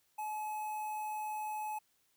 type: tone with notch filter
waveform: square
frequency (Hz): 854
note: G#5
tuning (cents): +48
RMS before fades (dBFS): -39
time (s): 0.18-1.79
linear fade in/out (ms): 10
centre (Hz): 4500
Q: 0.54
effects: white hiss -74 dBFS RMS until 2.16 s